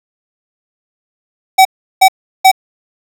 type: tone bursts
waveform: square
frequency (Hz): 761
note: F#5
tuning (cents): +48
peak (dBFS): -3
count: 3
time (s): 1.58-2.516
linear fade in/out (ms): 10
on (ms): 72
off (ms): 360
effects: none